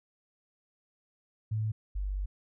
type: tone pair in turn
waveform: sine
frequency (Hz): 108.7 / 48.62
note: A2 / G1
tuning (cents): -21 / -13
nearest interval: octave + major second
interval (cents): 1392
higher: first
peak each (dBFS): -28 / -30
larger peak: first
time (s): 1.51-1.72 / 1.95-2.26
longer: second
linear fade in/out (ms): 10
effects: none